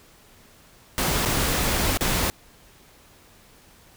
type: noise with dropouts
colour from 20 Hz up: pink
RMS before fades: -23 dBFS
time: 0.98-2.3 s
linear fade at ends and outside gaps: 0 ms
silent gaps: 1.252-1.258 / 1.973-2.009 s
effects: pink hiss -53 dBFS RMS until 3.96 s